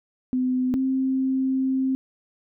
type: tone pair in turn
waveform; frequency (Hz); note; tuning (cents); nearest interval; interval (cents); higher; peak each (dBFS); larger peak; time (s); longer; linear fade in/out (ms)
sine; 254.6 / 263.6; C4 / C4; -47 / +13; minor second; 60; second; -20; neither; 0.33-0.74 / 0.74-1.95; second; 0
effects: none